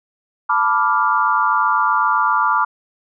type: chord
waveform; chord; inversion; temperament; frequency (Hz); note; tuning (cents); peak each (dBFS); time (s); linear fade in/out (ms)
sine; B half-diminished seventh; third; equal; 880 / 987.8 / 1174.7 / 1396.9; A5 / B5 / D6 / F6; 0 / 0 / 0 / 0; -21 / -19 / -17 / -20; 0.49-2.65; 10
effects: none